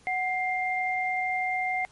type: tone pair together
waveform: sine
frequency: 742.5 / 2100 Hz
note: F#5 / C7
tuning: +6 / +6 cents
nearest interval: octave + tritone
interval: 1800 cents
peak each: -28 dBFS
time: 0.07-1.85 s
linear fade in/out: 0 ms
effects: pink hiss -58 dBFS RMS until 1.91 s + MP3 48 kbps